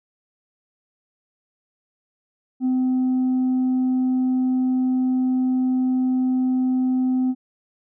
sine tone with tanh clipping, 256.3 Hz, C4, 36 cents flat, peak -18 dBFS, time 2.6-7.35 s, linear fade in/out 50 ms, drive 1 dB, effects none

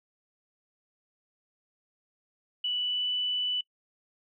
sine tone with pitch glide, 2960 to 2979 Hz, F#7 to F#7, 0 to +11 cents, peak -27 dBFS, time 2.64-3.61 s, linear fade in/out 5 ms, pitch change +11 cents, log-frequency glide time 2.74-3.09 s, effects noise-tail reverb RT60 0.1 s tail -24 dB re dry

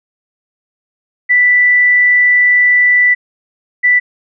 sine tone pair in turn, 1975.5 / 1975.5 Hz, B6 / B6, 0 / 0 cents, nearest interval unison, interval 0 cents, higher neither, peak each -6 dBFS, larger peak neither, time 1.29-3.15 / 3.83-4 s, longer first, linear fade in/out 20 ms, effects none

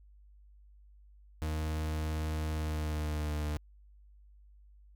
40% pulse tone with pitch glide, 77.78 to 75.3 Hz, D#2 to D2, 0 to +44 cents, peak -31 dBFS, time 1.42-3.57 s, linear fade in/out 0 ms, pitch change -56 cents, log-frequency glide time 2.52-3.42 s, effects added 50 Hz sine -55 dBFS peak until 4.95 s

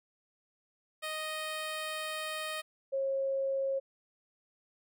10% pulse / sine tone pair in turn, 622.3 / 541.6 Hz, D#5 / C#5, 0 / -40 cents, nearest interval major second, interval 240 cents, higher first, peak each -27 / -29 dBFS, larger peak first, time 1.02-2.62 / 2.92-3.8 s, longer first, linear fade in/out 20 ms, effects none

